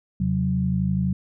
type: tone cluster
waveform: sine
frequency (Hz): 79.5 / 132.7 / 184.4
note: D#2 / C3 / F#3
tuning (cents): +38 / +25 / -6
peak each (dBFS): -28 / -25 / -22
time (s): 0.2-1.13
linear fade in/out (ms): 5
effects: none